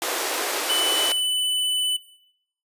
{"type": "high-pass noise", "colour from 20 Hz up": "pink", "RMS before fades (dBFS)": -26, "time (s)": [0.02, 1.12], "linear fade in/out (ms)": 0, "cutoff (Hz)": 320, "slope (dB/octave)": 48}
{"type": "tone", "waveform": "square", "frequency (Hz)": 2995, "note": "F#7", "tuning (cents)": 20, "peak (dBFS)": -21, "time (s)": [0.69, 1.97], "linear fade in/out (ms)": 10}
{"effects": ["noise-tail reverb RT60 0.7 s tail -17 dB re dry", "resampled to 32000 Hz"]}